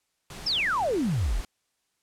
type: noise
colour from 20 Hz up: pink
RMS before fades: -41 dBFS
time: 0.3-1.45 s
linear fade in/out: 2 ms
type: exponential sweep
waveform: sine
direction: down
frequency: 5588 to 33.17 Hz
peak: -23 dBFS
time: 0.46-1.41 s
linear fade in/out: 10 ms
effects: white hiss -75 dBFS RMS until 2.02 s + low-pass 10000 Hz 12 dB/octave